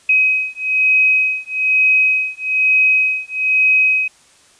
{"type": "beating tone pair", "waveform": "sine", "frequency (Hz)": [2531, 2532.1], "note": ["D#7", "D#7"], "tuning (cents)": [29, 30], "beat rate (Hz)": 1.1, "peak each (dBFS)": -15, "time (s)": [0.09, 4.08], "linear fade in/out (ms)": 5, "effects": ["white hiss -50 dBFS RMS until 4.59 s", "resampled to 22050 Hz"]}